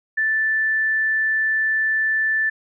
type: tone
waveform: sine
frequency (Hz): 1760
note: A6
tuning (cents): 0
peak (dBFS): -17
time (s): 0.17-2.5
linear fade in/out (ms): 10
effects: none